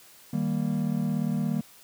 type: chord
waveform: triangle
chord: Eb major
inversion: none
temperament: equal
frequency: 155.56 / 196 / 233.1 Hz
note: Eb3 / G3 / Bb3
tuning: 0 / 0 / 0 cents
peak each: -27 dBFS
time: 0.33-1.61 s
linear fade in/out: 5 ms
effects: white hiss -53 dBFS RMS until 1.83 s + high-pass 80 Hz 12 dB/octave